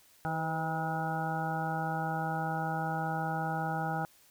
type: harmonic tone with a mistuned harmonic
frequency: 160.3 Hz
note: E3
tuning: 48 cents flat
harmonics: 1 / 2 / 3 / 4 / 5 / 6 / 8 / 9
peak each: -35 / -43 / -44 / -43 / -34 / -45 / -43 / -40 dBFS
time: 0.25-4.05 s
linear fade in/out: 0 ms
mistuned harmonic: 3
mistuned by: +63 cents
effects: white hiss -62 dBFS RMS until 4.3 s